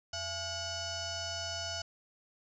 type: tone with frequency modulation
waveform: sine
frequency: 2960 Hz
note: F#7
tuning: in tune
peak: -35 dBFS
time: 0.13-1.82 s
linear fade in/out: 5 ms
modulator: 762 Hz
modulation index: 4.1
effects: none